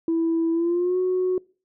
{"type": "tone with pitch glide", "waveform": "sine", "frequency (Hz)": [329.6, 367.8], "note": ["E4", "F#4"], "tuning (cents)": [0, -10], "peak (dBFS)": -18, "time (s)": [0.08, 1.38], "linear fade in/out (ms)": 2, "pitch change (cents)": 190, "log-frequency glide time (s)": [0.52, 0.98], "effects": ["noise-tail reverb RT60 0.4 s tail -25 dB re dry", "tanh soft clip ceiling -16 dBFS"]}